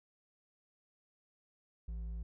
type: tone with hard clipping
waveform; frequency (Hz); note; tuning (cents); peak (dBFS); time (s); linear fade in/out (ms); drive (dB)
sine; 55.8; A1; +25; -40; 1.88-2.23; 5; 5
effects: none